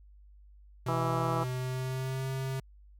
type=tone with pitch glide; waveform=square; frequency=126.7 to 132.85 Hz; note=B2 to C3; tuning=+45 to +27 cents; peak=-32 dBFS; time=0.86-2.6 s; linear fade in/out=5 ms; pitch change=+82 cents; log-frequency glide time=1.45-2.28 s
type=harmonic tone; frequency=164.81 Hz; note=E3; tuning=in tune; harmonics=1 / 2 / 3 / 4 / 5 / 6 / 7 / 8; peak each=-37 / -37 / -37 / -37 / -37 / -37 / -37 / -37 dBFS; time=0.88-1.44 s; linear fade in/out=5 ms
effects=added 50 Hz sine -52 dBFS peak until 2.99 s + MP3 96 kbps